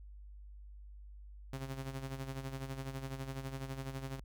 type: tone with tremolo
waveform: sawtooth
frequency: 134.2 Hz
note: C3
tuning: 44 cents sharp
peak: -34 dBFS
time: 1.53-4.2 s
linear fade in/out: 2 ms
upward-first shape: sine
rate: 12 Hz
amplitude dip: 65%
effects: added 50 Hz sine -49 dBFS peak until 4.24 s